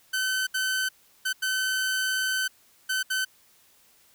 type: tone bursts at uneven times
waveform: sawtooth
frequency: 1526 Hz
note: G6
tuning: 47 cents flat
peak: -21 dBFS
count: 6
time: 0.13-0.47 / 0.54-0.89 / 1.25-1.33 / 1.42-2.48 / 2.89-3.03 / 3.1-3.25 s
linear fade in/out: 10 ms
effects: white hiss -60 dBFS RMS until 4.14 s